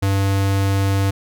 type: tone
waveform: square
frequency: 98 Hz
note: G2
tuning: in tune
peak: -16 dBFS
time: 0.02-1.11 s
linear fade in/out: 10 ms
effects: none